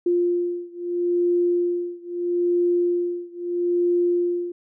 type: beating tone pair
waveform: sine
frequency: 350 / 350.77 Hz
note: F4 / F4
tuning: +4 / +8 cents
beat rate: 0.77 Hz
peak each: -22 / -23 dBFS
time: 0.06-4.52 s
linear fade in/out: 5 ms
effects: none